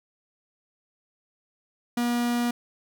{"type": "tone", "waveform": "45% pulse", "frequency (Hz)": 240, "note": "B3", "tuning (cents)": -49, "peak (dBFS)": -23, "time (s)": [1.97, 2.51], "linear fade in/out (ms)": 5, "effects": []}